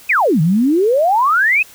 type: exponential two-way sweep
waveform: sine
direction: down then up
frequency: 2637 to 149.2 to 2637 Hz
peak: -10 dBFS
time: 0.09-1.63 s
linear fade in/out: 10 ms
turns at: 0.41 s
effects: white hiss -42 dBFS RMS until 1.74 s